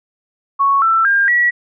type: tone with pitch steps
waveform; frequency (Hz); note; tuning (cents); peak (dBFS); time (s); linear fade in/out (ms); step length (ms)
sine; 1108.7 / 1333.8 / 1604.6 / 1930.4; C#6 / E6 / G6 / B6; 0 / +20 / +40 / -40; -10; 0.59-1.51; 20; 230
effects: none